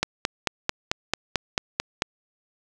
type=click train; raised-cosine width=0.2 ms; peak=-4 dBFS; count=10; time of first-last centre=0.03-2.021 s; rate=4.52 Hz; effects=none